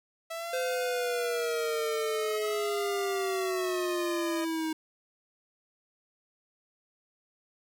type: tone with vibrato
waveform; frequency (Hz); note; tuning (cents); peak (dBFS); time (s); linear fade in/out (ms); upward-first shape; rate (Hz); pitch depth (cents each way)
sawtooth; 656; E5; -9; -31; 0.3-4.45; 10; sine; 0.45; 130
type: linear sweep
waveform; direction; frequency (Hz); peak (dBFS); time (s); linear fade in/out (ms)
square; down; 516 to 314.7; -30; 0.53-4.73; 5
effects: none